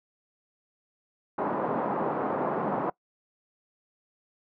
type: band-pass noise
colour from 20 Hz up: white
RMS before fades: -29 dBFS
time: 1.38-2.9 s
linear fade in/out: 5 ms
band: 160 to 1000 Hz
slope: 24 dB/octave
effects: noise-tail reverb RT60 0.1 s tail -22 dB re dry